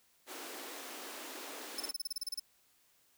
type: high-pass noise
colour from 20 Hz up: pink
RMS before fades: -46 dBFS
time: 0.26-1.93 s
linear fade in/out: 50 ms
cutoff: 260 Hz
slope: 48 dB/octave
type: tone bursts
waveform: sawtooth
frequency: 5274 Hz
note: E8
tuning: in tune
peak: -32 dBFS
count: 12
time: 1.78-2.397 s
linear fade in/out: 5 ms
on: 23 ms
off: 31 ms
effects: white hiss -70 dBFS RMS until 3.17 s